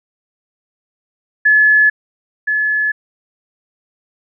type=tone pair in turn; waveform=sine; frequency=1714 / 1714 Hz; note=A6 / A6; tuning=-46 / -46 cents; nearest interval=unison; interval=0 cents; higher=neither; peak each=-7 / -13 dBFS; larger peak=first; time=1.45-1.9 / 2.47-2.92 s; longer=neither; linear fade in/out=10 ms; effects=none